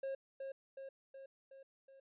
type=tone with echo; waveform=triangle; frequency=540 Hz; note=C#5; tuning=45 cents flat; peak=-36 dBFS; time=0.03-0.15 s; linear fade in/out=5 ms; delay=370 ms; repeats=5; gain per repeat=-4 dB; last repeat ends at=2 s; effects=resampled to 8000 Hz